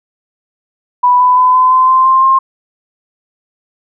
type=tone with pitch steps; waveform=sine; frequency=987.8 / 998.1 / 1008.6 / 1019.1 / 1029.7 / 1040.5 / 1051.4 / 1062.4 Hz; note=B5 / B5 / B5 / C6 / C6 / C6 / C6 / C6; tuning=0 / +18 / +36 / -46 / -28 / -10 / +8 / +26 cents; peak=-5 dBFS; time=1.03-2.39 s; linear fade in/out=10 ms; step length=170 ms; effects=none